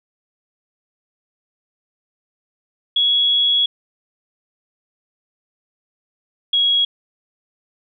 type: tone pair in turn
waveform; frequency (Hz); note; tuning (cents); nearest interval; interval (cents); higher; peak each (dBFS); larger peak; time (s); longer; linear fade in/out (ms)
sine; 3348 / 3315; G#7 / G#7; +13 / -4; unison; 17; first; -13; neither; 2.96-3.66 / 6.53-6.85; first; 5
effects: none